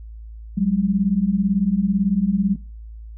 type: beating tone pair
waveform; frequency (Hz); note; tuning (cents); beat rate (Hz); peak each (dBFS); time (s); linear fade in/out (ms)
sine; 185 / 203; F#3 / G#3; 0 / -39; 18; -19; 0.57-2.56; 10
effects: noise-tail reverb RT60 0.3 s tail -19 dB re dry + added 55 Hz sine -34 dBFS peak until 3.17 s